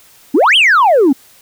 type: exponential two-way sweep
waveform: sine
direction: up then down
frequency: 246.9 to 3318 to 250.1 Hz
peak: -4 dBFS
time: 0.34-1.13 s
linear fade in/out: 10 ms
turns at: 0.56 s
effects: tanh soft clip ceiling -4 dBFS + white hiss -45 dBFS RMS until 1.41 s